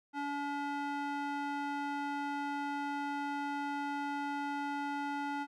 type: tone with band-pass filter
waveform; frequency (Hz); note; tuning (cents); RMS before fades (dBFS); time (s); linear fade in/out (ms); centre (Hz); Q
square; 285.7; D4; -48; -37; 0.13-5.47; 50; 1000; 1.1
effects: none